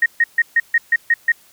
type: tone bursts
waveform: sine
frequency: 1864.7 Hz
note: A#6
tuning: in tune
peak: -10 dBFS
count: 8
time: 0.02-1.32 s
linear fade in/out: 5 ms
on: 40 ms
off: 140 ms
effects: white hiss -51 dBFS RMS until 1.52 s